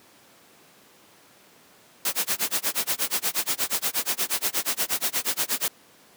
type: noise with tremolo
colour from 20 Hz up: white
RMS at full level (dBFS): -23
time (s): 2.05-5.68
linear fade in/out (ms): 2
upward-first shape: sine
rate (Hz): 8.4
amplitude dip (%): 100
effects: pink hiss -54 dBFS RMS until 6.16 s + high-pass 200 Hz 12 dB/octave